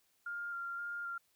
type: tone with vibrato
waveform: sine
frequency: 1396.9 Hz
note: F6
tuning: in tune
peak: -38 dBFS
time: 0.26-1.18 s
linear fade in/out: 5 ms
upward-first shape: square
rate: 1.9 Hz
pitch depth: 13 cents each way
effects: white hiss -74 dBFS RMS until 1.35 s